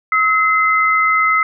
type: tone pair together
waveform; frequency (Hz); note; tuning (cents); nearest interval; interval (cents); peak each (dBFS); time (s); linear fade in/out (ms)
sine; 1287 / 2059; E6 / C7; -42 / -28; minor sixth; 814; -13 / -15; 0.12-1.43; 2
effects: none